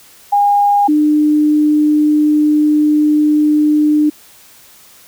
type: tone pair in turn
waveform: sine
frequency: 814 / 300.9 Hz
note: G#5 / D4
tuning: -35 / +42 cents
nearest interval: octave + perfect fourth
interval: 1723 cents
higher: first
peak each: -8 dBFS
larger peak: neither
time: 0.32-0.88 / 0.88-4.1 s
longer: second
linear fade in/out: 10 ms
effects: white hiss -43 dBFS RMS until 5.07 s